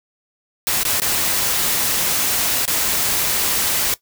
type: noise with dropouts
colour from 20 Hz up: white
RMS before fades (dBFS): -19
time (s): 0.67-3.94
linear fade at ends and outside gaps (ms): 1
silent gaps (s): 0.833-0.851 / 1-1.018 / 2.654-2.678
effects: noise-tail reverb RT60 0.1 s tail -17 dB re dry